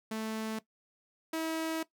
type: tone pair in turn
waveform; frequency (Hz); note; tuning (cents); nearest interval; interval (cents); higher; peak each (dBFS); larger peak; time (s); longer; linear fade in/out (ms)
sawtooth; 219.9 / 322.2; A3 / E4; -1 / -39; perfect fifth; 662; second; -30 / -28; second; 0.11-0.59 / 1.33-1.83; second; 5
effects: noise-tail reverb RT60 0.1 s tail -17 dB re dry